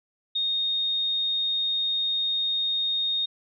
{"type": "tone", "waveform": "sine", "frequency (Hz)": 3700, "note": "A#7", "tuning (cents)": -14, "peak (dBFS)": -23, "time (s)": [0.35, 3.26], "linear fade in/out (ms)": 10, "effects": []}